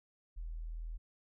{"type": "tone", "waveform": "sine", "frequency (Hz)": 40.66, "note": "E1", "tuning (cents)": -23, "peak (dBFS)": -39, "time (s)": [0.36, 0.98], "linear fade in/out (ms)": 20, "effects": []}